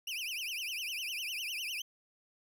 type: tone with vibrato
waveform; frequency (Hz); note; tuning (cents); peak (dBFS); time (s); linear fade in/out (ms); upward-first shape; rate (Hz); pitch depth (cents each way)
35% pulse; 2700; E7; +41; -34; 0.07-1.82; 5; triangle; 9.9; 270
effects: none